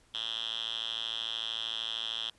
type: tone with band-pass filter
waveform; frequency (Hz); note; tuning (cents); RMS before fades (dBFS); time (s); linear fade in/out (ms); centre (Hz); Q
5% pulse; 113.2; A2; +50; -36; 0.14-2.3; 5; 3300; 9
effects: pink hiss -65 dBFS RMS until 2.38 s + resampled to 24000 Hz